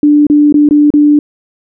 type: tone with dropouts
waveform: sine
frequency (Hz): 294.9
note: D4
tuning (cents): +7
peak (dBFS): -3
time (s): 0.03-1.19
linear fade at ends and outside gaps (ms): 2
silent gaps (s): 0.268-0.299 / 0.525-0.542 / 0.689-0.709 / 0.904-0.938
effects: none